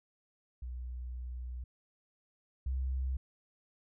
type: tone pair in turn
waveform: sine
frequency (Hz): 61.74 / 65.16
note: B1 / C2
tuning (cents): 0 / -7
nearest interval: minor second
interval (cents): 93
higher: second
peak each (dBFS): -38 / -31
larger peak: second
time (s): 0.62-1.64 / 2.66-3.17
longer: first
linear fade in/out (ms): 5
effects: none